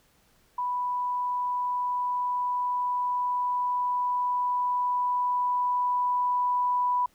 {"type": "tone with level ramp", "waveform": "sine", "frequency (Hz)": 987.8, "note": "B5", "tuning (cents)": 0, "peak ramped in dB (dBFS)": [-26, -22], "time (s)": [0.58, 7.06], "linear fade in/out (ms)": 5, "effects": ["pink hiss -64 dBFS RMS until 7.14 s"]}